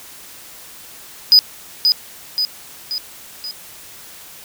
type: tone with echo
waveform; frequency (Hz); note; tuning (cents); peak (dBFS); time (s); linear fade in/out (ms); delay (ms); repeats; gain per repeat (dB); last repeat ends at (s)
triangle; 4978; D#8; 0; -4; 1.32-1.39; 0; 530; 4; -5; 3.51
effects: white hiss -39 dBFS RMS until 4.44 s